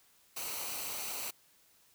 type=noise with comb filter; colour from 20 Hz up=white; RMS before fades=-39 dBFS; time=0.36-1.31 s; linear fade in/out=10 ms; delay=0.58 ms; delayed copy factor=-0.55; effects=white hiss -66 dBFS RMS until 1.94 s